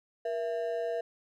triangle ring-modulated tone, 570 Hz, C#5, 48 cents sharp, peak -25 dBFS, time 0.25-1.01 s, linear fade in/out 5 ms, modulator 95.2 Hz, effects none

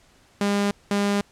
sawtooth tone pair in turn, 202.3 / 202.3 Hz, G#3 / G#3, -45 / -45 cents, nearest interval unison, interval 0 cents, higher neither, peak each -16 dBFS, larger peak neither, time 0.41-0.71 / 0.91-1.21 s, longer neither, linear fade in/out 2 ms, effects pink hiss -57 dBFS RMS until 1.31 s + low-pass 9000 Hz 12 dB/octave

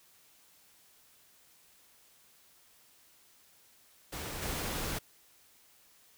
pink noise with level steps, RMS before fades -40 / -36 dBFS, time 4.12-4.99 s, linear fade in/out 10 ms, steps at 4.42 s, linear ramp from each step 2 ms, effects white hiss -63 dBFS RMS until 6.17 s

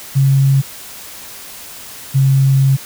sine tone pair in turn, 136.3 / 135.2 Hz, C#3 / C#3, -29 / -43 cents, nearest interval unison, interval 14 cents, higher first, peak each -8 dBFS, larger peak neither, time 0.15-0.62 / 2.14-2.77 s, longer second, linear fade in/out 20 ms, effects white hiss -33 dBFS RMS until 2.85 s

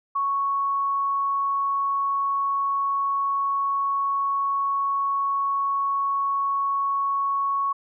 sine tone, 1108.7 Hz, C#6, in tune, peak -21 dBFS, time 0.15-7.73 s, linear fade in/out 10 ms, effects none

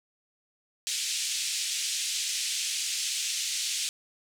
white band-pass noise, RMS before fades -31 dBFS, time 0.87-3.89 s, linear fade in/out 0 ms, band 2500 to 8100 Hz, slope 24 dB/octave, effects none

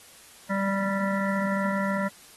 harmonic tone, 196 Hz, G3, in tune, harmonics 1 / 3 / 5 / 7 / 9 / 10, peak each -26 / -31 / -33 / -34 / -36 / -36 dBFS, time 0.49-2.09 s, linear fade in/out 20 ms, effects white hiss -51 dBFS RMS until 2.36 s + AAC 32 kbps

